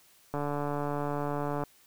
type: click train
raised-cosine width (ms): 1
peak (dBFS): -19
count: 189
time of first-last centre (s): 0.34-1.637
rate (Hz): 145
effects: white hiss -61 dBFS RMS until 1.86 s